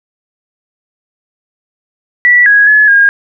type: tone with pitch steps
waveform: sine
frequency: 1954 / 1658 / 1706 / 1625 Hz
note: B6 / G#6 / G#6 / G#6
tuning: -19 / -3 / +46 / -38 cents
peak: -3 dBFS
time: 2.25-3.09 s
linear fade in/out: 0 ms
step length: 210 ms
effects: none